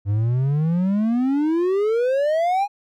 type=exponential sweep; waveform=triangle; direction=up; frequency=98 to 830.6 Hz; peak=-15 dBFS; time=0.05-2.68 s; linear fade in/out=50 ms; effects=none